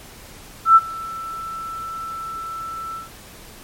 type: tone with ADSR envelope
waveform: sine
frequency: 1330 Hz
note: E6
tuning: 15 cents sharp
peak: -4 dBFS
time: 0.65-3.1 s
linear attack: 110 ms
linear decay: 36 ms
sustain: -23 dB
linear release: 150 ms
effects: pink hiss -42 dBFS RMS until 3.63 s + MP3 64 kbps